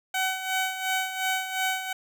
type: tone with tremolo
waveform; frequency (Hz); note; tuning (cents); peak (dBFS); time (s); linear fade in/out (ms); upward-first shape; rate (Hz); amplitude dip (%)
15% pulse; 755; F#5; +35; -17; 0.14-1.93; 5; sine; 2.8; 65
effects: none